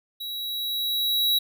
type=tone with level ramp; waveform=square; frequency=3879 Hz; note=B7; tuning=32 cents flat; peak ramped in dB=-32 to -19 dBFS; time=0.2-1.39 s; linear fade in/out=10 ms; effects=none